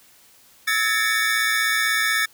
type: tone cluster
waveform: square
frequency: 1300 / 1687 / 1803 / 2248 / 3565 Hz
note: E6 / G#6 / A6 / C#7 / A7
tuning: -24 / +27 / +42 / +24 / +22 cents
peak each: -29 / -25 / -24 / -26 / -29 dBFS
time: 0.67-2.26 s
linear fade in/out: 10 ms
effects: white hiss -53 dBFS RMS until 2.33 s